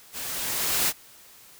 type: noise with level ramp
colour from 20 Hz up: white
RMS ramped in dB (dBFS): -35 to -22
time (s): 0.12-0.93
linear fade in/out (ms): 50
effects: white hiss -51 dBFS RMS until 1.59 s